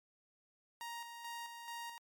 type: tone with tremolo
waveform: sawtooth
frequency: 937 Hz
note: A#5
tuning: 9 cents sharp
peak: -39 dBFS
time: 0.81-1.98 s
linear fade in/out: 0 ms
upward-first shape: square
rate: 2.3 Hz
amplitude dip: 45%
effects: MP3 96 kbps